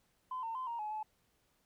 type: tone with pitch steps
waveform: sine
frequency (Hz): 1022 / 907 / 1029 / 935 / 849 / 861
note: C6 / A#5 / C6 / A#5 / G#5 / A5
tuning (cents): -41 / -48 / -29 / +5 / +38 / -38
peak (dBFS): -36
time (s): 0.31-1.03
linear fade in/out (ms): 5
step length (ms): 120
effects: tanh soft clip ceiling -32 dBFS + pink hiss -75 dBFS RMS until 1.65 s